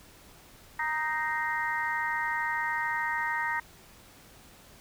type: harmonic tone with a mistuned harmonic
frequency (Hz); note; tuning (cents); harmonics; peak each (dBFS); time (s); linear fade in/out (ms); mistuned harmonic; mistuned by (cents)
311.1; D#4; 0; 3 / 4 / 5 / 6 / 7; -32 / -38 / -37 / -31 / -39; 0.79-3.6; 5; 7; -75
effects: pink hiss -54 dBFS RMS until 4.8 s